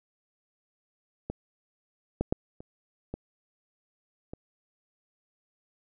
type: clicks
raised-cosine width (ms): 2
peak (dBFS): -19 / -13 / -11 / -30 / -21 / -25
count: 6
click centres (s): 1.3 / 2.21 / 2.325 / 2.605 / 3.14 / 4.335
effects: none